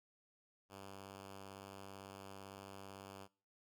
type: tone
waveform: 5% pulse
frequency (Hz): 97.9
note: G2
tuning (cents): -2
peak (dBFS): -40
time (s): 0.69-3.28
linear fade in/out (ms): 50
effects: noise-tail reverb RT60 0.4 s tail -22 dB re dry